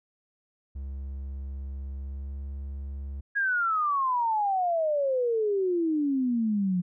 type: tone with pitch glide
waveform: triangle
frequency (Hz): 68 to 69.23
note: C#2 to C#2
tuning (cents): -33 to -2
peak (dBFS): -31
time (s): 0.75-3.21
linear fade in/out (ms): 10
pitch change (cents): +31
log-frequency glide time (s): 2-2.41
type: exponential sweep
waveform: sine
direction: down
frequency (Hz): 1661.2 to 174.61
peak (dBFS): -23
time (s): 3.35-6.82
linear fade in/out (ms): 20
effects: none